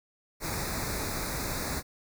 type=band-stop noise; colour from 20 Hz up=pink; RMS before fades=-33 dBFS; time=0.4-1.83 s; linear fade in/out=50 ms; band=2500 to 3700 Hz; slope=96 dB/octave; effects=none